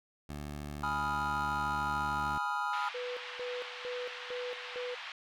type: tone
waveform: 15% pulse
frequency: 73.42 Hz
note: D2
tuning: in tune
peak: -33 dBFS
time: 0.29-2.38 s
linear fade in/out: 5 ms
type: chord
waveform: triangle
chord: F half-diminished seventh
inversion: first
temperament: equal with one note detuned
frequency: 830.6 / 987.8 / 1251.7 / 1396.9 Hz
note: Ab5 / Cb6 / Eb6 / F6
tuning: 0 / 0 / +10 / 0 cents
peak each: -35 dBFS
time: 0.83-2.89 s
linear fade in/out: 5 ms
type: band-pass noise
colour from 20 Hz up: white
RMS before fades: -44 dBFS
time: 2.73-5.12 s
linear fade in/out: 2 ms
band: 860 to 3400 Hz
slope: 24 dB/octave
type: tone with tremolo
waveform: sine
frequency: 493.9 Hz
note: B4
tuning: in tune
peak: -36 dBFS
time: 2.94-4.95 s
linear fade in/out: 10 ms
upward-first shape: square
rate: 2.2 Hz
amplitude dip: 80%
effects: none